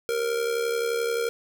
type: tone with amplitude modulation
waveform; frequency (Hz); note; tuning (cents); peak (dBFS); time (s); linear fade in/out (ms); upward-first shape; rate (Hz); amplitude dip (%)
square; 466.2; A#4; 0; -22; 0.09-1.29; 0; sine; 71.5; 60
effects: none